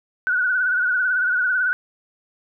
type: tone with vibrato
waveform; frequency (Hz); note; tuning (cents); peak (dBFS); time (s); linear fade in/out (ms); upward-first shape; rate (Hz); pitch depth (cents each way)
sine; 1479; F#6; -1; -17; 0.27-1.73; 0; sine; 18; 62
effects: none